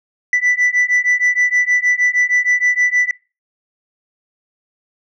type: beating tone pair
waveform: sine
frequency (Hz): 1975.5 / 1981.9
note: B6 / B6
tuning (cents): 0 / +6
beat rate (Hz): 6.4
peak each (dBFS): -14 / -13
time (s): 0.33-3.11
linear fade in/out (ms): 2
effects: noise-tail reverb RT60 0.3 s tail -23 dB re dry + tanh soft clip ceiling -9 dBFS